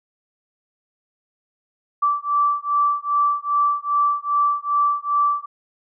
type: beating tone pair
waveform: sine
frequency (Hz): 1162 / 1164.5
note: D6 / D6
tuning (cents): -19 / -15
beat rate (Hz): 2.5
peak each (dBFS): -20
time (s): 2.02-5.46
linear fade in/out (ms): 10
effects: none